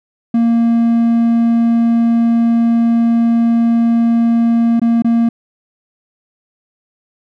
triangle tone with dropouts, 232 Hz, A#3, 8 cents flat, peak -7 dBFS, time 0.34-5.29 s, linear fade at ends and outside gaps 5 ms, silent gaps 4.797-4.816 / 5.022-5.045 s, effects none

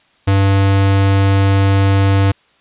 square tone, 98 Hz, G2, in tune, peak -10 dBFS, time 0.27-2.32 s, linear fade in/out 10 ms, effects white hiss -54 dBFS RMS until 2.6 s + resampled to 8000 Hz

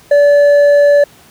sine tone with hard clipping, 577 Hz, D5, 31 cents flat, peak -6 dBFS, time 0.11-1.04 s, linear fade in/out 5 ms, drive 4 dB, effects pink hiss -43 dBFS RMS until 1.3 s + high-pass 80 Hz 12 dB/octave

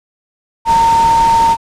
sine tone in noise, 916 Hz, A#5, 31 cents flat, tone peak -7 dBFS, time 0.65-1.57 s, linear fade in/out 50 ms, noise pink, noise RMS -22 dBFS, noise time 0.65-1.57 s, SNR +12 dB, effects low-pass 8000 Hz 12 dB/octave

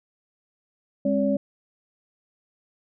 sine tone cluster, 203.9 / 269.4 / 571 Hz, G#3 / C#4 / D5, -32 / -49 / -49 cents, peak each -24 dBFS, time 1.05-1.37 s, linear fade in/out 5 ms, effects none

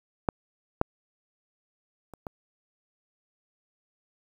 clicks, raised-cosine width 1 ms, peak -9 / -7 / -29 / -21 dBFS, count 4, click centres 0.288 / 0.814 / 2.137 / 2.268 s, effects 8-bit

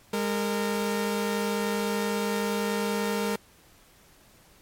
sawtooth tone pair together, 204.5 / 459.4 Hz, G#3 / A#4, -26 / -25 cents, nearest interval octave + major second, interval 1401 cents, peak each -24 / -25 dBFS, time 0.13-3.36 s, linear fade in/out 5 ms, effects pink hiss -57 dBFS RMS until 4.61 s + MP3 64 kbps

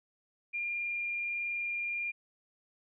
sine tone with frequency modulation, 2400 Hz, D7, 37 cents sharp, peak -32 dBFS, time 0.53-2.12 s, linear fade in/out 20 ms, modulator 21.5 Hz, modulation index 0.46, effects none

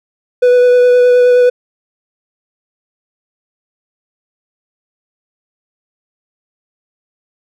triangle tone with vibrato, 493.9 Hz, B4, in tune, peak -3 dBFS, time 0.42-1.5 s, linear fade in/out 10 ms, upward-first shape sine, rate 9.6 Hz, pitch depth 11 cents each way, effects none

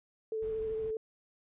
sine tone with vibrato, 440 Hz, A4, in tune, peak -32 dBFS, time 0.32-0.97 s, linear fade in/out 2 ms, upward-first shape sine, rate 13 Hz, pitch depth 18 cents each way
brown noise, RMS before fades -50 dBFS, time 0.42-0.91 s, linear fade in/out 5 ms
effects resampled to 8000 Hz

